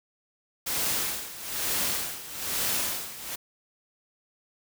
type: noise with tremolo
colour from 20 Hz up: white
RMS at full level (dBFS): -27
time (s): 0.66-3.36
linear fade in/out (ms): 10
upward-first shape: sine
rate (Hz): 1.1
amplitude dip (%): 80
effects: none